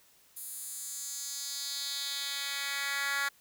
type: tone with high-pass filter sweep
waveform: 10% pulse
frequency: 280 Hz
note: C#4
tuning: 18 cents sharp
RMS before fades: -36 dBFS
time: 0.36-3.29 s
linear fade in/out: 10 ms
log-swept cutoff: 11000 to 1600 Hz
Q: 1.9
effects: white hiss -63 dBFS RMS until 3.4 s